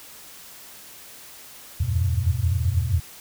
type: tone cluster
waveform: sine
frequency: 79.8 / 85.8 / 90.1 / 98.1 / 121.6 Hz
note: D#2 / F2 / F#2 / G2 / B2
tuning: +44 / -30 / -45 / +2 / -26 cents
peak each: -26 dBFS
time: 1.8-3 s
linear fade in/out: 10 ms
effects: white hiss -44 dBFS RMS until 3.2 s